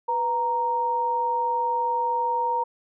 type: tone pair together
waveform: sine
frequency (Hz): 493.9 / 932.4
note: B4 / A#5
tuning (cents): 0 / 0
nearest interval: major seventh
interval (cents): 1100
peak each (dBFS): -30 / -22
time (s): 0.08-2.64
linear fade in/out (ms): 10
effects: none